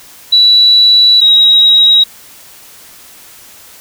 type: tone pair in turn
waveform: sine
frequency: 3939 / 3822 Hz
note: B7 / A#7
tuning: -5 / +43 cents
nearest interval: minor second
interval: 52 cents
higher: first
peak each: -3 dBFS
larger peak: neither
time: 0.32-1.21 / 1.21-2.04 s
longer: first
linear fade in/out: 10 ms
effects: white hiss -37 dBFS RMS until 3.8 s